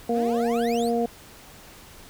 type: harmonic tone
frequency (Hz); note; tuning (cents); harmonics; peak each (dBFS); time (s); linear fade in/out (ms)
234.5; A#3; +11; 1 / 2 / 3; -25 / -24 / -27; 0.09-1.06; 5
type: exponential sweep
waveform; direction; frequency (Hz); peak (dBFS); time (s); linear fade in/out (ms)
25% pulse; up; 207.7 to 5330; -32; 0.12-0.92; 50
effects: pink hiss -47 dBFS RMS until 2.09 s